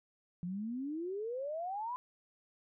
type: exponential sweep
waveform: sine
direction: up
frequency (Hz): 170 to 1023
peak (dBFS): -36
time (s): 0.43-1.96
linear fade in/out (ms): 0
effects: none